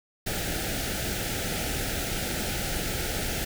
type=band-stop noise; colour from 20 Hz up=pink; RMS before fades=-30 dBFS; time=0.26-3.45 s; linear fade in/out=10 ms; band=860 to 1300 Hz; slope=96 dB/octave; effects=none